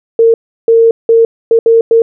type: tone bursts at uneven times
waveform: sine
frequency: 457.1 Hz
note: A#4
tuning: 34 cents flat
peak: -3 dBFS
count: 6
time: 0.19-0.34 / 0.68-0.91 / 1.09-1.25 / 1.51-1.59 / 1.66-1.81 / 1.91-2.02 s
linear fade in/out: 2 ms
effects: none